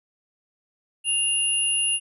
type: tone pair together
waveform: sine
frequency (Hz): 2800 / 10123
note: F7 / D#9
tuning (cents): +4 / +29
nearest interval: octave + minor seventh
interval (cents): 2225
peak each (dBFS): -23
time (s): 1.04-2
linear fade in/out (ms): 50
effects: none